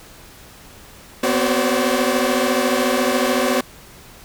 sawtooth tone cluster, 243.4 / 257.4 / 374.6 / 527 / 574 Hz, B3 / C4 / F#4 / C5 / D5, -25 / -28 / +21 / +12 / -40 cents, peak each -19 dBFS, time 1.23-3.61 s, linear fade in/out 5 ms, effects pink hiss -43 dBFS RMS until 4.24 s

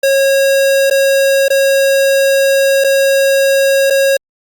square tone with dropouts, 546 Hz, C#5, 26 cents flat, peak -9 dBFS, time 0.03-4.17 s, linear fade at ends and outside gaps 5 ms, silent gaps 0.9-0.909 / 1.483-1.502 / 2.84-2.844 / 3.901-3.905 s, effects Opus 48 kbps

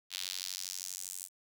sawtooth tone with high-pass filter sweep, 92.5 Hz, F#2, in tune, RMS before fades -41 dBFS, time 0.1-1.29 s, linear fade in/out 50 ms, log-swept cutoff 3500 to 8500 Hz, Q 1.9, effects none

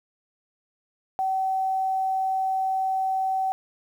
sine tone, 763 Hz, G5, 47 cents flat, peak -22 dBFS, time 1.19-3.52 s, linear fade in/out 0 ms, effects 9-bit

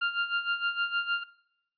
30% pulse tone with tremolo, 1396.9 Hz, F6, in tune, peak -22 dBFS, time 0.01-1.24 s, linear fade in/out 10 ms, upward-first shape sine, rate 6.5 Hz, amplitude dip 80%, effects noise-tail reverb RT60 0.8 s tail -19 dB re dry + resampled to 11025 Hz

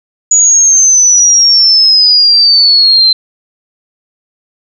sine exponential sweep, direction down, 6870 to 4090 Hz, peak -3 dBFS, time 0.31-3.13 s, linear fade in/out 5 ms, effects none

